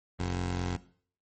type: tone pair together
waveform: 15% pulse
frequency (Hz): 44.65 / 89.3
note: F1 / F2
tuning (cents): +39 / +39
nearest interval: octave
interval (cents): 1200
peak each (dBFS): -30 / -26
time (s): 0.19-0.77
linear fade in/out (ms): 10
effects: noise-tail reverb RT60 0.5 s tail -17 dB re dry + MP3 32 kbps